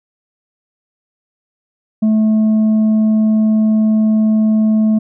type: tone with tanh clipping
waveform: triangle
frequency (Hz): 217.2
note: A3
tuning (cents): -22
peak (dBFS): -10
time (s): 2.02-4.99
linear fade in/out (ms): 10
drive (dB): 8
effects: none